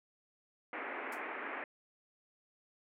white band-pass noise, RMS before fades -42 dBFS, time 0.73-1.64 s, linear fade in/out 2 ms, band 250 to 2300 Hz, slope 48 dB/octave
violet noise with exponential decay, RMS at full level -41 dBFS, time 1.12-1.23 s, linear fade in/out 5 ms, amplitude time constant 22 ms
effects low-pass 10000 Hz 12 dB/octave

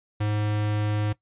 square tone, 105.2 Hz, G#2, 23 cents sharp, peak -24 dBFS, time 0.2-1.13 s, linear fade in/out 10 ms, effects noise-tail reverb RT60 0.1 s tail -18 dB re dry + resampled to 8000 Hz

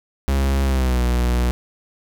45% pulse tone with pitch glide, 67.8 to 60.75 Hz, C#2 to B1, -38 to -28 cents, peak -16 dBFS, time 0.28-1.51 s, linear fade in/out 0 ms, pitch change -190 cents, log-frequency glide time 0.64-1.04 s, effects none

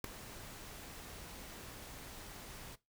pink noise with ADSR envelope, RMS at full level -36 dBFS, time 0.04-2.76 s, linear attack 4 ms, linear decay 3 ms, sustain -14 dB, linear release 20 ms, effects noise-tail reverb RT60 0.2 s tail -18 dB re dry

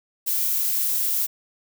violet noise, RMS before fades -23 dBFS, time 0.26-1.27 s, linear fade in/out 20 ms, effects none

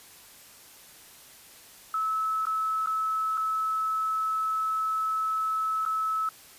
sine tone with dropouts, 1300 Hz, E6, 24 cents flat, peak -25 dBFS, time 1.94-6.29 s, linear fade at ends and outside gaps 2 ms, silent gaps 2.454-2.468 / 2.861-2.871 / 3.373-3.377 / 5.852-5.861 s, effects white hiss -51 dBFS RMS until 6.58 s + resampled to 32000 Hz

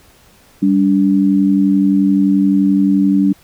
sine tone pair together, 196.53 / 288.1 Hz, G3 / D4, +5 / -33 cents, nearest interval perfect fifth, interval 662 cents, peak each -12 dBFS, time 0.62-3.33 s, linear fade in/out 10 ms, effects pink hiss -48 dBFS RMS until 3.43 s

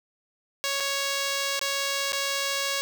5% pulse tone with dropouts, 554.4 Hz, C#5, in tune, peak -14 dBFS, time 0.64-2.81 s, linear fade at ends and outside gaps 0 ms, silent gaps 0.801-0.805 / 1.593-1.614 / 2.121-2.131 s, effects none

